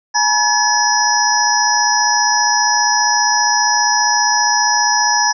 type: tone cluster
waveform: sine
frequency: 841 / 956 / 1711 / 5160 / 5780 Hz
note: G#5 / A#5 / A6 / E8 / F#8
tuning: +22 / +43 / -49 / -38 / -41 cents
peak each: -18 dBFS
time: 0.14-5.33 s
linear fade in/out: 20 ms
effects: none